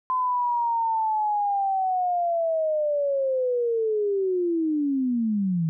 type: linear sweep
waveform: sine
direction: down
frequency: 1026 to 156 Hz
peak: -21 dBFS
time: 0.1-5.69 s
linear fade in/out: 0 ms
effects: none